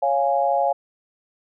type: chord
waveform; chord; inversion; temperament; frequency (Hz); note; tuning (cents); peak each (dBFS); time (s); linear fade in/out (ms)
sine; Db major; none; equal; 554.4 / 698.5 / 830.6; Db5 / F5 / Ab5; 0 / 0 / 0; -22 / -21 / -22; 0.02-0.73; 10
effects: none

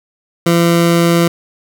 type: tone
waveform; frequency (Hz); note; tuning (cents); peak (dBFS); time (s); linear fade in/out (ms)
20% pulse; 169.8; F3; -48; -4; 0.46-1.28; 5
effects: none

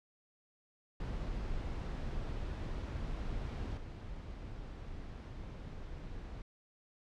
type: noise with level steps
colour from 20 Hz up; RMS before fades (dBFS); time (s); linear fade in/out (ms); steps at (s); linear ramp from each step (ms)
brown; -39 / -45; 1-6.42; 2; 3.77; 5
effects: low-pass 5000 Hz 12 dB/octave

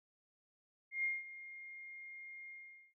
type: tone with ADSR envelope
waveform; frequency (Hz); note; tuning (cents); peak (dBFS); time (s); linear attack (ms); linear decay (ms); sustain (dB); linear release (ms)
sine; 2126; C7; +27; -32; 0.91-2.94; 130; 190; -16; 440
effects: none

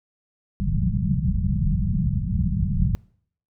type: low-pass noise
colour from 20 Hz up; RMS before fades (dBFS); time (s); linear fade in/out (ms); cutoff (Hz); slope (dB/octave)
white; -22; 0.6-2.95; 0; 200; 96
effects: noise-tail reverb RT60 0.6 s tail -25 dB re dry

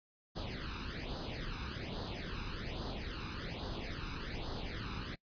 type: noise with flanger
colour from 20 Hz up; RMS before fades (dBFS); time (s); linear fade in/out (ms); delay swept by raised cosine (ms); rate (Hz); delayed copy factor
pink; -41; 0.35-5.16; 20; 0.21 to 0.79; 1.2; +0.8
effects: noise-tail reverb RT60 0.1 s tail -24 dB re dry + resampled to 11025 Hz

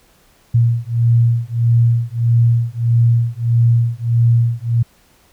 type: beating tone pair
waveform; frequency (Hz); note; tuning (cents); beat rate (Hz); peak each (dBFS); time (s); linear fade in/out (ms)
sine; 116.54 / 118.14; A#2 / A#2; 0 / +24; 1.6; -14; 0.54-4.83; 10
effects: pink hiss -53 dBFS RMS until 5.32 s

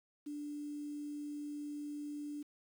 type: tone with quantisation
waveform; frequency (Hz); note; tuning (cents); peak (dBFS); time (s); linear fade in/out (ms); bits
sine; 293.7; D4; 0; -40; 0.26-2.43; 10; 10
effects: none

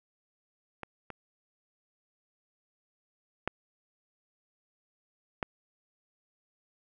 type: clicks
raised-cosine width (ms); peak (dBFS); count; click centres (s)
0.5; -23 / -25 / -14 / -15; 4; 0.833 / 1.103 / 3.476 / 5.428
effects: none

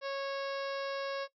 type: harmonic tone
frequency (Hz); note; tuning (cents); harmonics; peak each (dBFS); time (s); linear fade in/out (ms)
550; C#5; -14; 1 / 2 / 3 / 4 / 5 / 6 / 7 / 8 / 9 / 10; -35 / -42 / -44 / -49 / -49 / -53 / -50 / -54 / -52 / -54; 0.01-1.28; 50
effects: noise-tail reverb RT60 0.1 s tail -18 dB re dry

